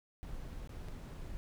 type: noise with dropouts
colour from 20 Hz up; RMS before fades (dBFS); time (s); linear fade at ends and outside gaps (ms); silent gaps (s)
brown; -44; 0.23-1.37; 0; 0.674-0.693 / 0.885-0.889
effects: none